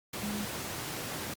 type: tone in noise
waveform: sine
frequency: 207.7 Hz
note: G#3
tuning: in tune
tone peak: -34 dBFS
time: 0.23-0.45 s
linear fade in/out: 5 ms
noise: pink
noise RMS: -37 dBFS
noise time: 0.13-1.34 s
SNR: 0 dB
effects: high-pass 100 Hz 12 dB/octave + Opus 48 kbps